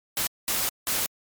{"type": "noise bursts at uneven times", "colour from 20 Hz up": "white", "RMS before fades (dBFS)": -26, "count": 3, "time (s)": [[0.17, 0.27], [0.48, 0.69], [0.87, 1.06]], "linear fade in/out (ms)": 0, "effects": ["MP3 96 kbps"]}